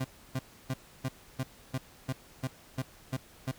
30% pulse tone bursts, 130.81 Hz, C3, in tune, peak -27 dBFS, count 11, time 0-3.517 s, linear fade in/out 10 ms, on 47 ms, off 300 ms, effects pink hiss -56 dBFS RMS until 3.58 s

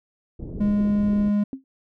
pink low-pass noise, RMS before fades -33 dBFS, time 0.39-1.3 s, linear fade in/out 10 ms, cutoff 410 Hz, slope 24 dB/octave
triangle tone, 206.1 Hz, G#3, 13 cents flat, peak -16 dBFS, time 0.6-1.44 s, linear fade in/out 10 ms
sine tone with exponential decay, 266.6 Hz, C4, 33 cents sharp, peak -24 dBFS, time 1.53-1.64 s, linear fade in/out 1 ms, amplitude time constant 23 ms
effects none

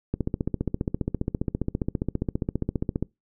click train, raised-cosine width 3 ms, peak -12 dBFS, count 44, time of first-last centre 0.14-3.026 s, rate 14.9 Hz, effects noise-tail reverb RT60 0.2 s tail -24 dB re dry

